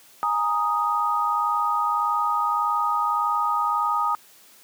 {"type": "chord", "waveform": "sine", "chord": "Ab suspended second", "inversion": "none", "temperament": "equal", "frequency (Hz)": [830.6, 932.3, 1244.5], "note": ["Ab5", "Bb5", "Eb6"], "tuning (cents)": [0, 0, 0], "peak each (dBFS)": [-28, -26, -22], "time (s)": [0.23, 4.15], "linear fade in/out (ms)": 0, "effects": ["white hiss -52 dBFS RMS until 4.63 s", "high-pass 150 Hz 12 dB/octave"]}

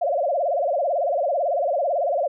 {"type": "tone with vibrato", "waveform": "sine", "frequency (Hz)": 622.3, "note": "D#5", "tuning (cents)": 0, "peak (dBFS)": -19, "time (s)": [0.01, 2.28], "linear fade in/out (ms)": 10, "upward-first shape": "sine", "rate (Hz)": 18, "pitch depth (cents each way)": 240, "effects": []}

